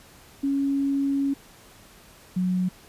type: tone pair in turn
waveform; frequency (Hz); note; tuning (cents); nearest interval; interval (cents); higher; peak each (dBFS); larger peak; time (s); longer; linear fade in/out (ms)
sine; 277.2 / 182.98; C#4 / F#3; 0 / -19; perfect fifth; 719; first; -21; neither; 0.43-1.34 / 2.36-2.69; first; 10
effects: pink hiss -51 dBFS RMS until 2.88 s + resampled to 32000 Hz